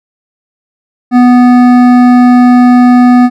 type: tone with hard clipping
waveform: triangle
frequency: 246.9 Hz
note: B3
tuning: in tune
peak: -3 dBFS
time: 1.11-3.3 s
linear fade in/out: 50 ms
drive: 16 dB
effects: none